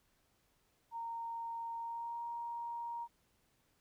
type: tone with pitch glide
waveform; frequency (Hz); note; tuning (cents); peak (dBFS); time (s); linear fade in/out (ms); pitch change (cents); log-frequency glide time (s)
sine; 924 to 938.5; A#5 to A#5; -16 to +11; -39; 0.91-3.08; 50; +27; 1.77-2.22
effects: pink hiss -75 dBFS RMS until 3.8 s